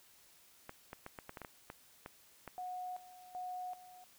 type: clicks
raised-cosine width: 0.5 ms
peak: -30 dBFS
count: 11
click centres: 0.694 / 0.931 / 1.064 / 1.188 / 1.294 / 1.372 / 1.417 / 1.448 / 1.701 / 2.061 / 2.477 s
type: tone with tremolo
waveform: sine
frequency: 730 Hz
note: F#5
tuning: 24 cents flat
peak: -40 dBFS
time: 2.58-4.04 s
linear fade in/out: 0 ms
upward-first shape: square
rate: 1.3 Hz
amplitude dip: 80%
effects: white hiss -64 dBFS RMS until 4.18 s